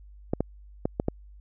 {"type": "clicks", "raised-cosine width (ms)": 2, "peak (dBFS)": -11, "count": 5, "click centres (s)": [0.335, 0.406, 0.855, 0.999, 1.084], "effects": ["added 50 Hz sine -46 dBFS peak until 1.4 s"]}